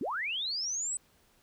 sine linear sweep, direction up, 195.7 to 8160 Hz, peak -31 dBFS, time 0.01-0.97 s, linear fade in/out 2 ms, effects pink hiss -66 dBFS RMS until 1.42 s

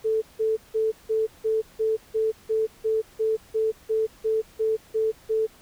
sine tone bursts, 440 Hz, A4, in tune, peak -20 dBFS, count 16, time 0.04-5.47 s, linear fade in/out 20 ms, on 180 ms, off 170 ms, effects pink hiss -53 dBFS RMS until 5.61 s

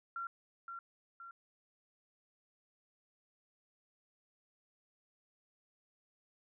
sine tone with echo, 1371 Hz, F6, 32 cents flat, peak -38 dBFS, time 0.16-0.27 s, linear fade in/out 2 ms, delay 520 ms, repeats 2, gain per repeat -5 dB, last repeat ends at 1.31 s, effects none

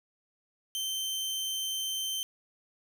sawtooth tone, 3106 Hz, G7, 17 cents flat, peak -28 dBFS, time 0.75-2.23 s, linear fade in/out 0 ms, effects none

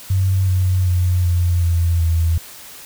sine tone with pitch steps, 94.9 / 92.3 / 89.78 / 87.33 / 84.94 / 82.62 Hz, F#2 / F#2 / F2 / F2 / F2 / E2, +44 / -4 / +48 / 0 / -48 / +4 cents, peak -13 dBFS, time 0.1-2.38 s, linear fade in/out 5 ms, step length 380 ms, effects white hiss -38 dBFS RMS until 2.85 s

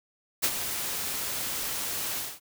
white noise with ADSR envelope, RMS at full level -23 dBFS, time 0.42-2.4 s, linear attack 23 ms, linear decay 54 ms, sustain -9 dB, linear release 220 ms, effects none

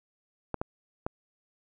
clicks, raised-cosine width 1 ms, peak -16 dBFS, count 3, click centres 0.543 / 0.615 / 1.065 s, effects none

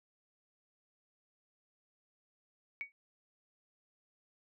sine tone with exponential decay, 2250 Hz, C#7, 25 cents sharp, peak -33 dBFS, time 2.81-2.92 s, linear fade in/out 0 ms, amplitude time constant 23 ms, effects none

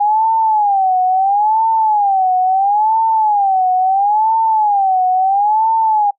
sine tone with vibrato, 813 Hz, G#5, 37 cents flat, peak -10 dBFS, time 0-6.11 s, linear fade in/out 10 ms, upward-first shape sine, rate 0.74 Hz, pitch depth 170 cents each way, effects noise-tail reverb RT60 0.1 s tail -23 dB re dry

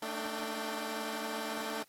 10% pulse tone cluster, 222.1 / 292.1 / 304.5 / 783 Hz, A3 / D4 / D#4 / G5, +16 / -9 / -37 / -2 cents, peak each -30 / -34 / -35 / -37 dBFS, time 0.02-1.83 s, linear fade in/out 5 ms, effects white hiss -66 dBFS RMS until 1.88 s + AAC 48 kbps

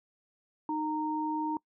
sine tone pair together, 308.7 / 925 Hz, D#4 / A#5, -14 / -14 cents, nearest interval octave + perfect fifth, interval 1900 cents, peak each -32 / -32 dBFS, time 0.69-1.57 s, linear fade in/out 2 ms, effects noise-tail reverb RT60 0.1 s tail -24 dB re dry

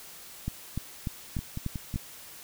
two click trains, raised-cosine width 5 ms, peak -18 / -21 dBFS, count 6 / 4, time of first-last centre 0.48-1.959 / 1.39-1.941 s, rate 3.38 / 5.44 Hz, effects white hiss -47 dBFS RMS until 2.43 s

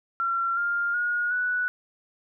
sine tone with pitch steps, 1365 / 1401.8 / 1439.5 / 1478.3 Hz, F6 / F6 / F#6 / F#6, -40 / +6 / -48 / -2 cents, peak -23 dBFS, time 0.2-1.68 s, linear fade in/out 0 ms, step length 370 ms, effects none

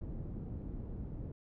pink low-pass noise, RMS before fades -42 dBFS, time 0.01-1.32 s, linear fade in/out 5 ms, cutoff 260 Hz, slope 12 dB/octave, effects none

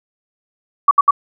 sine tone bursts, 1138 Hz, C#6, 45 cents sharp, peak -5 dBFS, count 3, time 0.88-1.109 s, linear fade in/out 5 ms, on 31 ms, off 68 ms, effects none

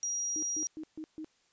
sine tone, 5730 Hz, F8, 44 cents sharp, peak -31 dBFS, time 0.03-0.67 s, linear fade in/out 0 ms
sine tone bursts, 312.9 Hz, D#4, 10 cents sharp, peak -38 dBFS, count 5, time 0.36-1.245 s, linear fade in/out 0 ms, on 65 ms, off 140 ms
effects white hiss -70 dBFS RMS until 1.52 s + resampled to 16000 Hz

